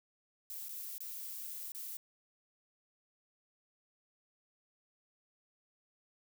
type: noise with dropouts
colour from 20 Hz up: violet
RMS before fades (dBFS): -44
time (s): 0.5-1.97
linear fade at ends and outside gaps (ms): 1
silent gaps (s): 0.685-0.692 / 0.981-1.005 / 1.719-1.748
effects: none